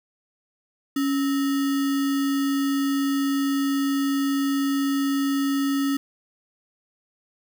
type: tone with sample-and-hold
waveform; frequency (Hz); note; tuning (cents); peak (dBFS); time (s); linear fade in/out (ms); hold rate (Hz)
sine; 277.2; C#4; 0; -20; 0.96-5.97; 5; 1575
effects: none